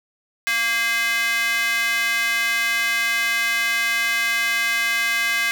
square tone with high-pass filter, 230.8 Hz, A#3, 17 cents flat, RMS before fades -21 dBFS, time 0.47-5.51 s, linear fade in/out 0 ms, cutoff 1900 Hz, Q 3.4, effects none

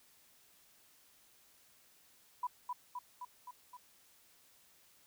sine tone with echo, 987.8 Hz, B5, in tune, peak -33 dBFS, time 2.43-2.47 s, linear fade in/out 5 ms, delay 260 ms, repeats 5, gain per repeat -3 dB, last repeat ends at 3.77 s, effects white hiss -66 dBFS RMS until 5.06 s

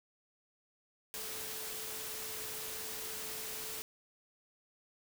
sine tone in noise, 436.3 Hz, A4, 15 cents flat, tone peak -52 dBFS, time 1.14-3.82 s, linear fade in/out 0 ms, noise white, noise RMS -42 dBFS, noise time 1.14-3.82 s, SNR -13 dB, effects none

